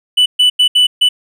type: tone bursts at uneven times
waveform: triangle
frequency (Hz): 2978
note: F#7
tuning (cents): +11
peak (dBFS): -5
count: 5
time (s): 0.17-0.26 / 0.39-0.5 / 0.59-0.68 / 0.75-0.87 / 1.01-1.09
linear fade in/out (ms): 10
effects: none